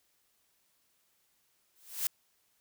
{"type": "noise with exponential growth", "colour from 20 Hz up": "blue", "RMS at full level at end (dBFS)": -28, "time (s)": [1.76, 2.07], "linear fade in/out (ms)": 1, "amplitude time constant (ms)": 66, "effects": ["white hiss -73 dBFS RMS until 2.6 s"]}